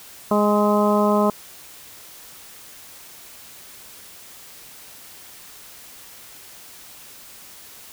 harmonic tone with a mistuned harmonic, 207.7 Hz, G#3, in tune, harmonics 1 / 2 / 3 / 4 / 5 / 6, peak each -19 / -22 / -21 / -27 / -23 / -28 dBFS, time 0.31-1.3 s, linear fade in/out 2 ms, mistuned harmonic 6, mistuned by +26 cents, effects white hiss -43 dBFS RMS until 7.92 s

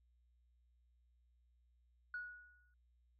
sine tone with exponential decay, 1461 Hz, F#6, 22 cents flat, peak -39 dBFS, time 2.14-2.74 s, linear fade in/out 2 ms, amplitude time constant 130 ms, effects tanh soft clip ceiling -36 dBFS + added 60 Hz sine -70 dBFS peak until 3.19 s

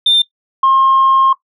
sine tone pair in turn, 3595 / 1068.8 Hz, A7 / C6, +36 / +36 cents, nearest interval octave + major sixth, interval 2100 cents, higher first, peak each -6 dBFS, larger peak neither, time 0.06-0.22 / 0.63-1.33 s, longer second, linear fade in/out 5 ms, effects noise-tail reverb RT60 0.1 s tail -17 dB re dry + tanh soft clip ceiling -4 dBFS

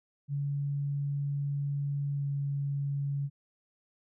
sine tone with pitch glide, 142 to 140.86 Hz, C#3 to C#3, +42 to +28 cents, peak -29 dBFS, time 0.28-3.3 s, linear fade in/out 50 ms, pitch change -14 cents, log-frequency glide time 2.14-2.25 s, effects none

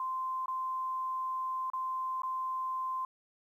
sine tone with dropouts, 1040 Hz, C6, 11 cents flat, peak -32 dBFS, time 0-3.05 s, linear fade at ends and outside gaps 2 ms, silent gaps 0.459-0.481 / 1.701-1.734 / 2.22-2.233 s, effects 11-bit

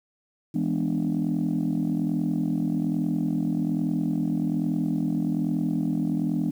sine chord, E dominant seventh, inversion none, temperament just, 164.81 / 206 / 247.2 / 296.7 Hz, E3 / G#3 / B3 / D4, 0 / -14 / +2 / +18 cents, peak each -27 dBFS, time 0.54-6.51 s, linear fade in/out 10 ms, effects tanh soft clip ceiling -17 dBFS + 9-bit

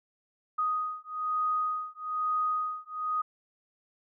sine beating tone pair, 1246 / 1247.1 Hz, D#6 / D#6, +2 / +4 cents, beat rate 1.1 Hz, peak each -31 dBFS, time 0.58-3.22 s, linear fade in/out 10 ms, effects none

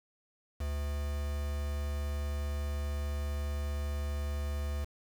triangle tone with quantisation, 72.4 Hz, D2, 24 cents flat, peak -30 dBFS, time 0.6-4.85 s, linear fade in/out 10 ms, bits 7, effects none

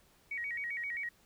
sine tone with vibrato, 2064 Hz, C7, 24 cents flat, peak -35 dBFS, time 0.31-1.09 s, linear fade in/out 5 ms, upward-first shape square, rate 7.6 Hz, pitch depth 150 cents each way, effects pink hiss -66 dBFS RMS until 1.25 s

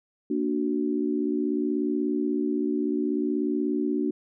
sine chord, Bb augmented, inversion none, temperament equal, 233.1 / 293.7 / 370 Hz, Bb3 / D4 / F#4, 0 / 0 / 0 cents, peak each -29 / -26 / -29 dBFS, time 0.3-4.11 s, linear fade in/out 5 ms, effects none

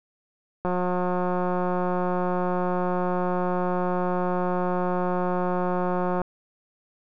click train, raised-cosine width 1 ms, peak -13 dBFS, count 1003, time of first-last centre 0.65-6.217 s, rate 180 Hz, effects none

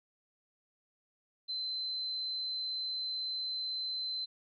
sine tone, 4069 Hz, C8, 49 cents flat, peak -34 dBFS, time 1.48-4.26 s, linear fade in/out 20 ms, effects none

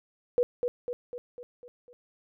sine tone with echo, 488.8 Hz, B4, 18 cents flat, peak -20 dBFS, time 0.38-0.43 s, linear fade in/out 0 ms, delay 250 ms, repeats 6, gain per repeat -5 dB, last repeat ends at 1.93 s, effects none

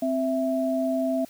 sine tone pair together, 261.6 / 659.3 Hz, C4 / E5, 0 / 0 cents, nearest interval octave + major third, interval 1600 cents, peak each -25 dBFS, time 0.02-1.25 s, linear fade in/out 5 ms, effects white hiss -52 dBFS RMS until 1.29 s

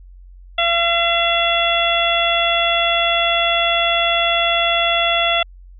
harmonic tone, 680 Hz, F5, 46 cents flat, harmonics 1 / 2 / 3 / 4 / 5, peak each -19 / -22 / -23 / -21 / -19 dBFS, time 0.58-5.43 s, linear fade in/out 5 ms, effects added 45 Hz sine -38 dBFS peak until 5.79 s

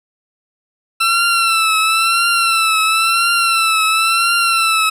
20% pulse tone with vibrato, 1339 Hz, E6, 27 cents sharp, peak -7 dBFS, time 1-4.9 s, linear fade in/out 10 ms, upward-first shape triangle, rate 0.97 Hz, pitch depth 64 cents each way, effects resampled to 32000 Hz + 7-bit

